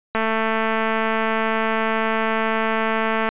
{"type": "click train", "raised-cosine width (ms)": 0.5, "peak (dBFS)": -7, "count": 698, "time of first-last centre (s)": [0.15, 3.29], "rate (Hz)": 222, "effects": ["resampled to 8000 Hz"]}